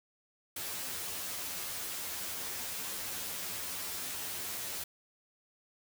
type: noise with comb filter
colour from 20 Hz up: white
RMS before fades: -39 dBFS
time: 0.56-4.84 s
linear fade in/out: 5 ms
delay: 11 ms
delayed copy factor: +0.9
effects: none